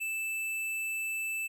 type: tone with tanh clipping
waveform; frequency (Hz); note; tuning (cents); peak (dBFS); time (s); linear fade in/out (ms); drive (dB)
sine; 2640; E7; +2; -33; 0-1.48; 20; 17
effects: none